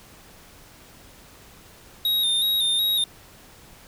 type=tone with vibrato; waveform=square; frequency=3713 Hz; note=A#7; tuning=8 cents flat; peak=-20 dBFS; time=2.05-3.04 s; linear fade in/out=2 ms; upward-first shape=square; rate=2.7 Hz; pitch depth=40 cents each way; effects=pink hiss -49 dBFS RMS until 3.87 s